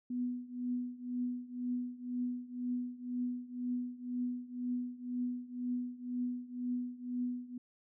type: tone with tremolo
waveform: sine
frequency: 246.9 Hz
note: B3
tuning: in tune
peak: -31 dBFS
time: 0.1-7.58 s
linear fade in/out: 5 ms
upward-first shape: triangle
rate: 2 Hz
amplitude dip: 90%
effects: none